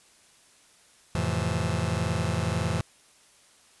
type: chord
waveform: sawtooth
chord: F major seventh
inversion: none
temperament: just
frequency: 87.31 / 109.13 / 130.96 / 163.7 Hz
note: F2 / A2 / C3 / E3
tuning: 0 / -14 / +2 / -12 cents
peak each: -26 / -26 / -28 / -26 dBFS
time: 1.15-2.81 s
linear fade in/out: 0 ms
effects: white hiss -58 dBFS RMS until 3.8 s + resampled to 24000 Hz